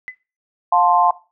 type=tone with exponential decay; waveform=sine; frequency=2016 Hz; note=B6; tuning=35 cents sharp; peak=-23 dBFS; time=0.08-0.17 s; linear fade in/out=0 ms; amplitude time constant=18 ms
type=chord; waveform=sine; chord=F major; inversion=none; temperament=equal with one note detuned; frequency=708.2 / 880 / 1046.5 Hz; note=F5 / A5 / C6; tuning=+24 / 0 / 0 cents; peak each=-16 dBFS; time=0.72-1.11 s; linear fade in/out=5 ms
effects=noise-tail reverb RT60 0.3 s tail -18 dB re dry